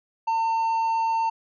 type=tone; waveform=triangle; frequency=904 Hz; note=A5; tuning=47 cents sharp; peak=-19 dBFS; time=0.27-1.3 s; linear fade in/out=10 ms; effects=resampled to 16000 Hz